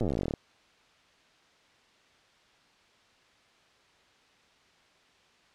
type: slowing click train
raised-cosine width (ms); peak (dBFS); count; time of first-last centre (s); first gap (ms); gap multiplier
2; -17; 21; 0.01-0.338; 8; 1.07
effects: white hiss -62 dBFS RMS until 5.54 s + low-pass 4000 Hz 12 dB/octave

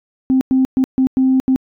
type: tone bursts at uneven times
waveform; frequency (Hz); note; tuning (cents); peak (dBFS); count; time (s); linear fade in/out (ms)
sine; 261.6; C4; 0; -9; 6; 0.3-0.41 / 0.51-0.65 / 0.77-0.84 / 0.98-1.07 / 1.17-1.4 / 1.48-1.56; 0
effects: tanh soft clip ceiling -6 dBFS

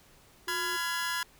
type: tone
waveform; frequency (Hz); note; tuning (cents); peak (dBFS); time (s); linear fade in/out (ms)
triangle; 360; F#4; -47; -38; 0.47-0.77; 10
type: chord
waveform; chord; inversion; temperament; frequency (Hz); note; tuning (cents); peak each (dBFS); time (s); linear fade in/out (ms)
sawtooth; F diminished; second; just; 1005.8 / 1396.9 / 1676.3; Cb6 / F6 / Ab6; +31 / 0 / +16; -31 / -33 / -30; 0.48-1.23; 2
effects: pink hiss -59 dBFS RMS until 1.39 s

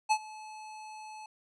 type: tone with ADSR envelope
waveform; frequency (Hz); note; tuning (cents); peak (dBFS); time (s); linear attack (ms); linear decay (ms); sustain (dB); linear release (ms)
square; 862; A5; -36; -22; 0.09-1.26; 24; 64; -22; 3
effects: resampled to 22050 Hz

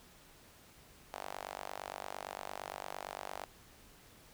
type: tone with high-pass filter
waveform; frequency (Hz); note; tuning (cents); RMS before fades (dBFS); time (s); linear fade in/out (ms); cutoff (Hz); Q
sawtooth; 48.76; G1; -8; -45; 1.13-3.45; 10; 720; 2.4
effects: pink hiss -60 dBFS RMS until 4.33 s

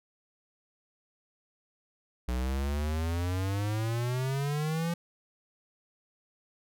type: exponential sweep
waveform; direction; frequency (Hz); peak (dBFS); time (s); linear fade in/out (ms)
square; up; 60.4 to 172.3; -29; 2.28-4.94; 5
effects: none

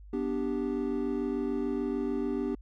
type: chord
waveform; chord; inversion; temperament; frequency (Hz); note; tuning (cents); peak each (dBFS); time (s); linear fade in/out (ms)
triangle; G major; first; equal; 246.9 / 293.7 / 392; B3 / D4 / G4; 0 / 0 / 0; -31; 0.13-2.55; 5
effects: added 50 Hz sine -46 dBFS peak until 2.61 s

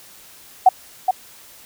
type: tone with echo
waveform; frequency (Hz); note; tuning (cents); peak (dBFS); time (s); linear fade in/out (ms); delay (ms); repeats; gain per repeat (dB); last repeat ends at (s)
sine; 750; F#5; +23; -5; 0.66-0.69; 5; 420; 1; -7; 1.11
effects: white hiss -45 dBFS RMS until 1.65 s

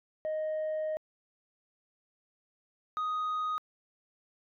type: tone pair in turn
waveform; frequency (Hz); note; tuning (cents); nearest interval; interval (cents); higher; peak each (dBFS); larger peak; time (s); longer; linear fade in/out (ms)
sine; 622.3 / 1247.4; D#5 / D#6; 0 / +4; octave; 1204; second; -28 / -27; second; 0.25-0.97 / 2.97-3.58; first; 0
effects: tanh soft clip ceiling -29 dBFS

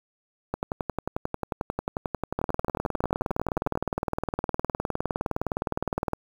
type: two click trains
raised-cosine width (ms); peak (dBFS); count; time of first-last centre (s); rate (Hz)
1; -13 / -12; 37 / 74; 0.54-3.754 / 2.39-6.134; 11.2 / 19.5
effects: 7-bit

